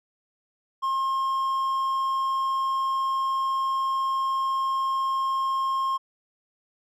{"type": "tone", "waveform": "triangle", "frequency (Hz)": 1069, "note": "C6", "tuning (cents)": 37, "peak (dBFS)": -21, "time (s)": [0.82, 5.98], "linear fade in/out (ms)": 20, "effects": []}